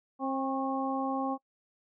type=harmonic tone with a mistuned harmonic; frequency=267 Hz; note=C4; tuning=35 cents sharp; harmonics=1 / 2 / 3 / 4; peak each=-32 / -37 / -34 / -37 dBFS; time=0.19-1.38 s; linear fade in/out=50 ms; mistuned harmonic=4; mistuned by=+36 cents; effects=noise-tail reverb RT60 0.1 s tail -24 dB re dry